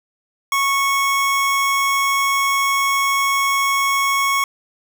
25% pulse tone, 1103 Hz, C#6, 9 cents flat, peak -12 dBFS, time 0.52-4.44 s, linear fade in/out 2 ms, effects none

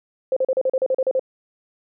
sine tone bursts, 523 Hz, C5, 1 cent flat, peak -16 dBFS, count 11, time 0.32-1.195 s, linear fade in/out 2 ms, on 45 ms, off 38 ms, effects none

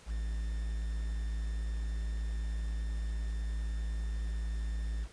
triangle tone with quantisation, 55 Hz, A1, in tune, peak -30 dBFS, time 0.06-5.08 s, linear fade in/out 50 ms, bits 9, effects pink hiss -57 dBFS RMS until 5.12 s + resampled to 22050 Hz

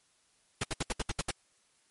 pink noise bursts, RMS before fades -31 dBFS, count 8, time 0.61-1.309 s, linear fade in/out 5 ms, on 27 ms, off 69 ms, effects white hiss -69 dBFS RMS until 1.9 s + MP3 48 kbps

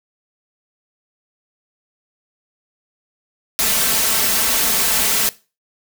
white noise with comb filter, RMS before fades -17 dBFS, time 3.59-5.29 s, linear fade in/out 0 ms, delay 4.5 ms, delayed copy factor +0.65, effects noise-tail reverb RT60 0.3 s tail -19 dB re dry

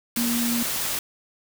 sine tone in noise, 236.6 Hz, A#3, 26 cents sharp, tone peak -23 dBFS, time 0.17-0.63 s, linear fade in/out 2 ms, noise white, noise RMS -27 dBFS, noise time 0.16-0.99 s, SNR +1 dB, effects none

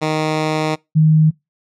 10% pulse / sine tone pair in turn, 155.56 / 156.29 Hz, D#3 / D#3, 0 / +8 cents, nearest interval unison, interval 8 cents, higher second, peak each -8 dBFS, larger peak neither, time 0.01-0.76 / 0.95-1.31 s, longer first, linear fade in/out 20 ms, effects noise-tail reverb RT60 0.2 s tail -24 dB re dry + low-pass 6000 Hz 12 dB/octave

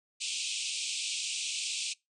pink band-pass noise, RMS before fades -35 dBFS, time 0.2-1.94 s, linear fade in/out 20 ms, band 2400 to 9000 Hz, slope 96 dB/octave, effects noise-tail reverb RT60 0.2 s tail -24 dB re dry

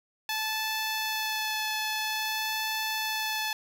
10% pulse tone with vibrato, 869 Hz, A5, 22 cents flat, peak -20 dBFS, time 0.29-3.53 s, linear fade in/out 2 ms, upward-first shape sine, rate 0.5 Hz, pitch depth 10 cents each way, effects none

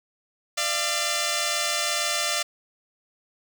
5% pulse tone pair together, 596 / 684.3 Hz, D5 / F5, +25 / -35 cents, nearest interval major second, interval 240 cents, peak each -15 dBFS, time 0.57-2.43 s, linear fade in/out 10 ms, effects none

